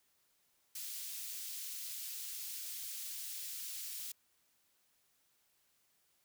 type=high-pass noise; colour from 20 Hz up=white; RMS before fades=-44 dBFS; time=0.75-4.12 s; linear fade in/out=5 ms; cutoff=3300 Hz; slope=12 dB/octave; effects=white hiss -75 dBFS RMS until 6.24 s